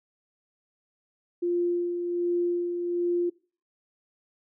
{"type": "tone with tremolo", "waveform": "sine", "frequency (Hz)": 349.2, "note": "F4", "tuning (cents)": 0, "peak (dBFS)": -22, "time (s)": [1.42, 3.3], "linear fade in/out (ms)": 10, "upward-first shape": "sine", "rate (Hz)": 1.3, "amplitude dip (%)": 45, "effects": ["noise-tail reverb RT60 0.4 s tail -23 dB re dry"]}